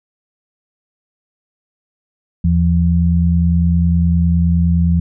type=tone pair together; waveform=sine; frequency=80.9 / 170.68 Hz; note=E2 / F3; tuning=-32 / -39 cents; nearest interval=octave + minor second; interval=1293 cents; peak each=-13 dBFS; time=2.44-5 s; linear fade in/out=5 ms; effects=none